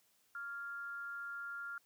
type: tone with amplitude modulation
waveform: sine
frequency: 1396.9 Hz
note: F6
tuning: in tune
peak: -39 dBFS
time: 0.35-1.78 s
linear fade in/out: 2 ms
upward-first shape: sine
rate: 265 Hz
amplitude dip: 50%
effects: white hiss -73 dBFS RMS until 1.85 s + high-pass 60 Hz 12 dB/octave